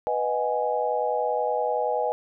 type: chord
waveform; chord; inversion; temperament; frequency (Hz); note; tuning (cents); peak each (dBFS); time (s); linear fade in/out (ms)
sine; G# minor seventh; first; equal; 493.9 / 622.3 / 740 / 830.6; B4 / D#5 / F#5 / G#5; 0 / 0 / 0 / 0; -27 / -28 / -32 / -27; 0.07-2.12; 0
effects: none